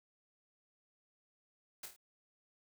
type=noise with echo; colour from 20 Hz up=white; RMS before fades=-45 dBFS; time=1.83-1.86 s; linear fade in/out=5 ms; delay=26 ms; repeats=4; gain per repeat=-5 dB; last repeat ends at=1.964 s; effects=none